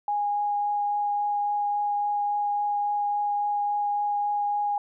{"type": "tone with vibrato", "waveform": "sine", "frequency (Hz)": 823, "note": "G#5", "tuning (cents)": -16, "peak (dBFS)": -23, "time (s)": [0.08, 4.78], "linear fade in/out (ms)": 2, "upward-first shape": "triangle", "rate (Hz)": 3.6, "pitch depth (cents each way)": 8, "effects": []}